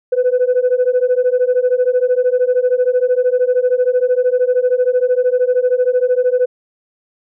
sine beating tone pair, 493.9 / 506.9 Hz, B4 / B4, 0 / +45 cents, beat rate 13 Hz, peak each -13 dBFS, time 0.12-6.46 s, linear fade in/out 10 ms, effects tanh soft clip ceiling -7 dBFS

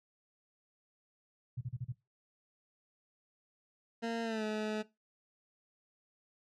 sine tone bursts, 124.8 Hz, B2, 19 cents sharp, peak -35 dBFS, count 5, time 1.57-1.924 s, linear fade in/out 10 ms, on 42 ms, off 36 ms
20% pulse tone with pitch glide, 230 to 214.6 Hz, A#3 to A3, -23 to -43 cents, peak -29 dBFS, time 4.02-4.83 s, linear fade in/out 20 ms, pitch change -120 cents, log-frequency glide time 4.23-4.44 s
effects noise-tail reverb RT60 0.2 s tail -18 dB re dry + low-pass 5000 Hz 12 dB/octave

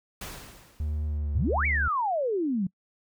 pink noise with exponential decay, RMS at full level -36 dBFS, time 0.21-1.18 s, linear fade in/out 5 ms, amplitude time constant 210 ms
triangle tone with pitch glide, 75.8 to 73.05 Hz, D#2 to D2, -45 to -9 cents, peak -25 dBFS, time 0.8-1.88 s, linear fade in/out 0 ms, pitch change -64 cents, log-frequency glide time 1.06-1.34 s
sine exponential two-way sweep, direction up then down, 75.3 to 2353 to 175.3 Hz, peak -24 dBFS, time 1.35-2.67 s, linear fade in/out 5 ms, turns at 1.66 s
effects noise-tail reverb RT60 0.1 s tail -25 dB re dry

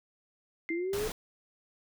sine tone with exponential decay, 2093 Hz, C7, in tune, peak -32 dBFS, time 0.69-1.01 s, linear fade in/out 0 ms, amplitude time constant 68 ms
sine linear sweep, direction up, 321.8 to 440 Hz, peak -30 dBFS, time 0.7-1.08 s, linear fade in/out 5 ms
pink noise, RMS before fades -38 dBFS, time 0.93-1.12 s, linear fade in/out 2 ms
effects none

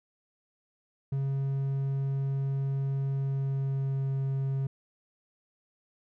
triangle tone with pitch glide, 136.7 to 135.44 Hz, C#3 to C#3, -24 to -40 cents, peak -25 dBFS, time 1.12-4.67 s, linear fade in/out 5 ms, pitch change -16 cents, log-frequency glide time 3.12-4.14 s, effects none

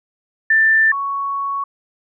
sine tone pair in turn, 1776 / 1112.7 Hz, A6 / C#6, +16 / +6 cents, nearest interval minor sixth, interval 810 cents, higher first, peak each -10 / -19 dBFS, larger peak first, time 0.5-0.92 / 0.92-1.64 s, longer second, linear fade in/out 5 ms, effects none

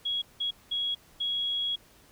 sine tone bursts at uneven times, 3322 Hz, G#7, in tune, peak -27 dBFS, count 4, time 0.05-0.22 / 0.4-0.51 / 0.71-0.95 / 1.2-1.76 s, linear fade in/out 10 ms, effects pink hiss -58 dBFS RMS until 2.11 s

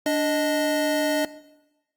square tone pair together, 292.8 / 619.7 Hz, D4 / D#5, -5 / -7 cents, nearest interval octave + minor second, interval 1298 cents, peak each -24 dBFS, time 0.06-1.25 s, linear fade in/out 2 ms, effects noise-tail reverb RT60 1.0 s tail -18 dB re dry + Opus 48 kbps

